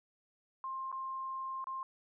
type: tone with dropouts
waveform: sine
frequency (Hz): 1058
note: C6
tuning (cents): +19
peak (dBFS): -37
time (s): 0.64-1.83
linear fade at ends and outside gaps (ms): 1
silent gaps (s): 0.917-0.926 / 1.642-1.67
effects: none